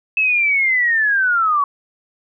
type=linear sweep; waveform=sine; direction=down; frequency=2619 to 1108.7 Hz; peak=-13 dBFS; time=0.17-1.64 s; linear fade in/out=2 ms; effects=none